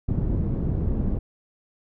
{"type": "low-pass noise", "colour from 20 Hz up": "pink", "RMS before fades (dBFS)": -24, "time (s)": [0.08, 1.19], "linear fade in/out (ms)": 10, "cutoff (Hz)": 240, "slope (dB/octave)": 12, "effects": []}